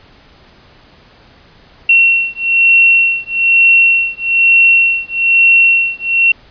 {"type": "beating tone pair", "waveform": "sine", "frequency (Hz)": [2723, 2724.1], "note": ["F7", "F7"], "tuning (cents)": [-44, -44], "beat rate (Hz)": 1.1, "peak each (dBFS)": -10, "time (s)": [1.89, 6.32], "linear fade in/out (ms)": 5, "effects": ["pink hiss -44 dBFS RMS until 6.5 s", "resampled to 11025 Hz"]}